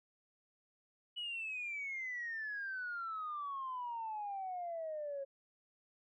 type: exponential sweep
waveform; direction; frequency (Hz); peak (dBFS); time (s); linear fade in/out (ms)
sine; down; 2960 to 543; -38; 1.16-5.25; 20
effects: tanh soft clip ceiling -34 dBFS